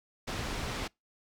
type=low-pass noise; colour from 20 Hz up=pink; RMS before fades=-36 dBFS; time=0.27-0.88 s; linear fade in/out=10 ms; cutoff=5800 Hz; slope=12 dB/octave; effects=noise-tail reverb RT60 0.2 s tail -26 dB re dry